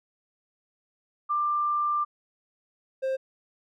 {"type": "tone pair in turn", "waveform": ["sine", "triangle"], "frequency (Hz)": [1187, 528.7], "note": ["D6", "C5"], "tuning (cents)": [18, 18], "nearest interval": "octave + major second", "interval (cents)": 1400, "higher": "first", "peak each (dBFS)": -23, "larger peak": "neither", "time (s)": [[1.29, 2.05], [3.02, 3.17]], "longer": "first", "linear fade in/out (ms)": 20, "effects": []}